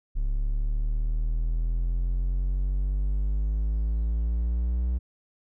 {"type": "exponential sweep", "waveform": "triangle", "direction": "up", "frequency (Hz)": [34.65, 61.7], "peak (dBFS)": -21, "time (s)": [0.15, 4.99], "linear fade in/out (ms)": 20, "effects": []}